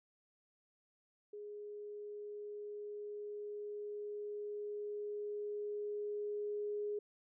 sine tone with level ramp, 415.3 Hz, G#4, in tune, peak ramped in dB -45 to -36 dBFS, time 1.33-6.99 s, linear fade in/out 5 ms, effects none

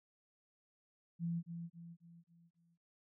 sine tone with echo, 169.1 Hz, E3, 44 cents sharp, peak -35 dBFS, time 1.19-1.43 s, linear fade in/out 50 ms, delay 270 ms, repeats 5, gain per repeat -7 dB, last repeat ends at 2.78 s, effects none

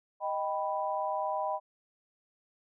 sine chord, Eb augmented, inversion none, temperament equal, 622.3 / 784 / 987.8 Hz, Eb5 / G5 / B5, 0 / 0 / 0 cents, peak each -34 dBFS, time 0.2-1.6 s, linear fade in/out 50 ms, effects none

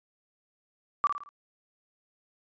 sine tone with echo, 1161 Hz, D6, 20 cents flat, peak -19 dBFS, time 1.04-1.07 s, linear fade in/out 0 ms, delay 55 ms, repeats 4, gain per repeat -7 dB, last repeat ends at 1.29 s, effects resampled to 16000 Hz

